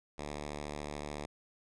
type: tone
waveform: 5% pulse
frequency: 73.8 Hz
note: D2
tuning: 9 cents sharp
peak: -28 dBFS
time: 0.18-1.26 s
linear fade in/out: 5 ms
effects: resampled to 22050 Hz